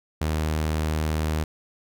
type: tone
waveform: sawtooth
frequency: 77.78 Hz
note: D#2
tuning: in tune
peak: -19 dBFS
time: 0.21-1.44 s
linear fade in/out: 5 ms
effects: none